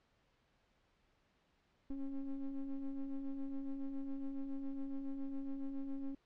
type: ring-modulated tone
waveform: triangle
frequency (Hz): 135.4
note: C#3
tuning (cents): -40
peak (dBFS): -33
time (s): 1.9-6.15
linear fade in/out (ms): 5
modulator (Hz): 139
effects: pink hiss -75 dBFS RMS until 6.25 s + low-pass 4000 Hz 12 dB/octave